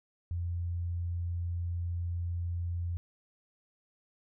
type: tone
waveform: sine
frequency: 86.5 Hz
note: F2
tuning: 16 cents flat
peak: -31 dBFS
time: 0.31-2.97 s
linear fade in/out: 0 ms
effects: none